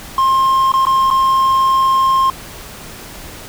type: tone with dropouts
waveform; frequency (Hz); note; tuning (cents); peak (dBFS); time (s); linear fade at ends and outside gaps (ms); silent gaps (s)
triangle; 1062; C6; +25; -8; 0.18-2.3; 2; 0.719-0.738 / 0.853-0.868 / 1.103-1.11
effects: pink hiss -33 dBFS RMS until 3.48 s